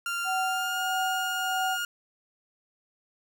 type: tone with pitch glide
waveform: 30% pulse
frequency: 1392 to 1423.7 Hz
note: F6 to F6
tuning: -6 to +33 cents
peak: -26 dBFS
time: 0.06-1.85 s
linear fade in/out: 2 ms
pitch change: +39 cents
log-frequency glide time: 0.43-0.8 s
type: tone with tremolo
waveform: sine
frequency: 754 Hz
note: F#5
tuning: 32 cents sharp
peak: -26 dBFS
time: 0.24-1.78 s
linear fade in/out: 50 ms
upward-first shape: triangle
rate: 1.6 Hz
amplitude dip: 65%
effects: none